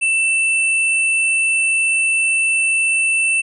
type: tone pair together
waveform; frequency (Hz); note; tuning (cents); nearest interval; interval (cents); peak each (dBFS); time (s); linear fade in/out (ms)
sine; 2664 / 8961; E7 / C#9; +18 / +18; octave + major sixth; 2100; -14 / -23; 0.01-3.42; 20
effects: none